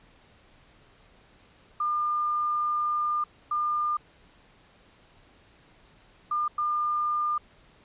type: tone bursts at uneven times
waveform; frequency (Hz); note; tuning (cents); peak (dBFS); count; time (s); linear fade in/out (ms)
sine; 1204; D6; +43; -24; 4; 1.8-3.24 / 3.51-3.97 / 6.31-6.48 / 6.58-7.38; 5
effects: pink hiss -58 dBFS RMS until 7.84 s + resampled to 8000 Hz